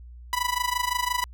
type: tone with amplitude modulation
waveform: sawtooth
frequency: 987.8 Hz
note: B5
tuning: in tune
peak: -17 dBFS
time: 0.33-1.24 s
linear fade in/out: 0 ms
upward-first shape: sine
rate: 25.8 Hz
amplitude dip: 85%
effects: added 60 Hz sine -41 dBFS peak until 1.33 s